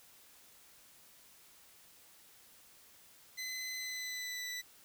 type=tone with pitch glide; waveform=20% pulse; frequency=2029 to 1978.1 Hz; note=B6 to B6; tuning=+46 to +2 cents; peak=-34 dBFS; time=3.37-4.62 s; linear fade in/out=20 ms; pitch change=-44 cents; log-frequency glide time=3.78-4.46 s; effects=white hiss -61 dBFS RMS until 4.84 s